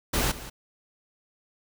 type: noise with echo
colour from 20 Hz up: pink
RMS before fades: -25 dBFS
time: 0.13-0.32 s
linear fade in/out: 10 ms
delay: 180 ms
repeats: 1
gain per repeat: -15 dB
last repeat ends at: 0.5 s
effects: none